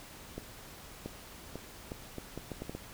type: accelerating click train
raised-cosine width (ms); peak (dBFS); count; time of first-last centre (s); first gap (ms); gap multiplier
2; -25; 10; 0.38-2.75; 680; 0.73
effects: pink hiss -50 dBFS RMS until 2.93 s